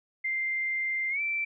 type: tone with pitch glide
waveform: sine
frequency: 2093 to 2336 Hz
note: C7 to D7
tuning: 0 to -10 cents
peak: -27 dBFS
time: 0.24-1.45 s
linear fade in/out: 10 ms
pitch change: +190 cents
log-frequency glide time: 1.1-1.21 s
effects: none